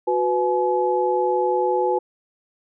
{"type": "tone cluster", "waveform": "sine", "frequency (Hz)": [366, 496.9, 851], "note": ["F#4", "B4", "G#5"], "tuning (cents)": [-19, 11, 42], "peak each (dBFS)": -22, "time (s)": [0.07, 1.99], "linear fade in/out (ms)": 10, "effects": []}